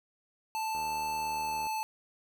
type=tone with pitch glide; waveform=square; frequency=880 to 873.4 Hz; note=A5 to A5; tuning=0 to -13 cents; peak=-32 dBFS; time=0.55-1.83 s; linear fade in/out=0 ms; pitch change=-13 cents; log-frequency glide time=1.16-1.72 s
type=click train; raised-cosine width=1 ms; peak=-33 dBFS; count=72; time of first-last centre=0.75-1.668 s; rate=77.3 Hz
effects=none